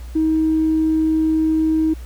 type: tone with tanh clipping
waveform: triangle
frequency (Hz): 316.3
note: D#4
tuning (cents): +29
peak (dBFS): -14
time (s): 0.15-1.94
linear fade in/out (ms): 10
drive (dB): 4
effects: added 60 Hz sine -30 dBFS peak until 2.05 s + pink hiss -47 dBFS RMS until 2.05 s